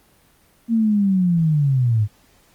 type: linear sweep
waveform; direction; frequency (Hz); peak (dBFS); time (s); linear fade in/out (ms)
sine; down; 233.1 to 101.2; -14; 0.68-2.08; 50
effects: pink hiss -56 dBFS RMS until 2.54 s + Opus 24 kbps